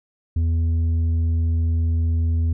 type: tone with tanh clipping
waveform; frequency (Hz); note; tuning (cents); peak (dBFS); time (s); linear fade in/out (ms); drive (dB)
sine; 82.41; E2; 0; -18; 0.36-2.53; 5; 5
effects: none